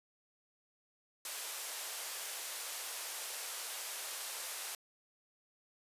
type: band-pass noise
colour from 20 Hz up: white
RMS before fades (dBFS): -43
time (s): 1.25-4.75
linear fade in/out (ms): 2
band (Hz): 460 to 13000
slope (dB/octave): 24
effects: resampled to 32000 Hz